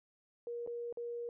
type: tone with dropouts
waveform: sine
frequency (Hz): 474.2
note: A#4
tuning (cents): +30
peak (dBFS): -38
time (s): 0.47-1.29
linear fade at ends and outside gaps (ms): 1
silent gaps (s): 0.664-0.674 / 0.926-0.972
effects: none